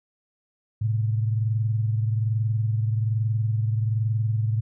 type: tone pair together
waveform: sine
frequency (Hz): 108.81 / 130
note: A2 / C3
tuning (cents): -19 / -11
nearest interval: minor third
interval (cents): 308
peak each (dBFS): -21 / -30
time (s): 0.81-4.61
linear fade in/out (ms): 10
effects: none